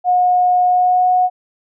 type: tone with pitch glide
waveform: sine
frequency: 723 to 731 Hz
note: F#5 to F#5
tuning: -40 to -21 cents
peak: -10 dBFS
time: 0.04-1.3 s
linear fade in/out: 50 ms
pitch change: +19 cents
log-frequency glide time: 0.65-1.08 s
effects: none